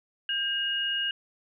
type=tone pair together; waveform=sine; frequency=1600 / 2864 Hz; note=G6 / F7; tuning=+35 / +43 cents; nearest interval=minor seventh; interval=1008 cents; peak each=-32 / -27 dBFS; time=0.29-1.11 s; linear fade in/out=2 ms; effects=none